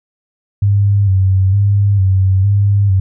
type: tone with vibrato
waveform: sine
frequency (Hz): 98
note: G2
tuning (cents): 0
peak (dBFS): -8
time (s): 0.62-3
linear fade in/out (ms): 5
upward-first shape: square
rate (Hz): 1.1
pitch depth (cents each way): 50
effects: none